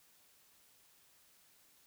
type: silence
effects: white hiss -67 dBFS RMS until 1.86 s